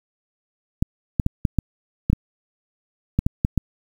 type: clicks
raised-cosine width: 5 ms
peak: -5 dBFS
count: 11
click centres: 0.825 / 1.198 / 1.264 / 1.452 / 1.587 / 2.1 / 2.131 / 3.19 / 3.265 / 3.449 / 3.577 s
effects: 7-bit